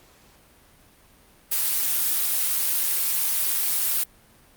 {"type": "noise", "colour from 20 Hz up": "blue", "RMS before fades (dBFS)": -23, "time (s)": [1.51, 4.04], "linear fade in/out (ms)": 10, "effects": ["pink hiss -55 dBFS RMS until 4.56 s", "Opus 48 kbps"]}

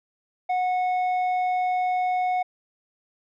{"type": "tone with low-pass filter", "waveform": "square", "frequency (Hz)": 732, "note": "F#5", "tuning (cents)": -19, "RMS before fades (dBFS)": -24, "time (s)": [0.49, 2.43], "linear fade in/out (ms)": 10, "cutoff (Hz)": 1500, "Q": 2.9, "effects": []}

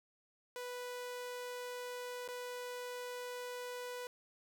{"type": "tone with dropouts", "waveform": "sawtooth", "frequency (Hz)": 493.4, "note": "B4", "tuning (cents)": -2, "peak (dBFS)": -38, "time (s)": [0.56, 4.07], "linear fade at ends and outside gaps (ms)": 1, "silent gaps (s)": [2.278, 2.286], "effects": []}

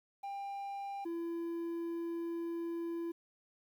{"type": "tone pair in turn", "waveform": "triangle", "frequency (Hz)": [796, 337], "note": ["G5", "E4"], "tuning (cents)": [26, 38], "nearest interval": "octave + minor third", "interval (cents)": 1488, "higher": "first", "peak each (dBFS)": [-37, -34], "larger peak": "second", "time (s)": [[0.23, 1.05], [1.05, 3.12]], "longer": "second", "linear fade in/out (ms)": 10, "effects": ["11-bit"]}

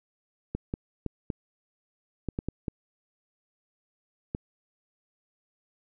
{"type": "clicks", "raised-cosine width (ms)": 3, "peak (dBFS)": -17, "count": 9, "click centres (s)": [0.55, 0.739, 1.063, 1.302, 2.287, 2.389, 2.486, 2.682, 4.349], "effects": []}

